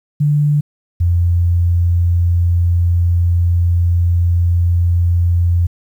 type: tone pair in turn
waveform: sine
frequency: 147.2 / 86.64 Hz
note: D3 / F2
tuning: +4 / -13 cents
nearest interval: major sixth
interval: 917 cents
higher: first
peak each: -10 dBFS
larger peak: neither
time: 0.2-0.61 / 1-5.67 s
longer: second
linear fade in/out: 10 ms
effects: 8-bit